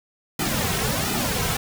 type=noise with flanger; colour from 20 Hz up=pink; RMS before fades=-24 dBFS; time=0.39-1.57 s; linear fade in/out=5 ms; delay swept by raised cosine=1.8 to 3.5 ms; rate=1.4 Hz; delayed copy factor=-0.8; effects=none